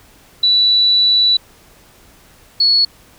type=tone pair in turn; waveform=sine; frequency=3951 / 4383 Hz; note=B7 / C#8; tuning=0 / -20 cents; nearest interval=major second; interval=180 cents; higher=second; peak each=-9 dBFS; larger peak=neither; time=0.43-1.37 / 2.6-2.85 s; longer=first; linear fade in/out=5 ms; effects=pink hiss -47 dBFS RMS until 3.18 s